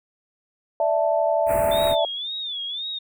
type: chord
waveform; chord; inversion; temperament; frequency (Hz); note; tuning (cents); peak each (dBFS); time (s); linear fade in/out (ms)
sine; D suspended second; none; equal; 587.3 / 659.3 / 880; D5 / E5 / A5; 0 / 0 / 0; -23 / -20 / -26; 0.8-2.05; 2
type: band-stop noise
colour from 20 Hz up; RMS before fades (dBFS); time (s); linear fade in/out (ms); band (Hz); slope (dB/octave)
pink; -30; 1.46-1.96; 50; 2600 to 7900; 96
type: tone with vibrato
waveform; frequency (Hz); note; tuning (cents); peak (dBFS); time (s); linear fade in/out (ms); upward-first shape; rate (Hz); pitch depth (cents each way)
sine; 3520; A7; 0; -27; 1.71-2.99; 10; sine; 1.9; 130
effects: none